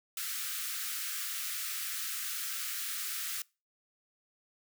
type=high-pass noise; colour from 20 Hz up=white; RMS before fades=-37 dBFS; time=0.17-3.42 s; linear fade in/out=2 ms; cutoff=1200 Hz; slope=96 dB/octave; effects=noise-tail reverb RT60 0.3 s tail -24 dB re dry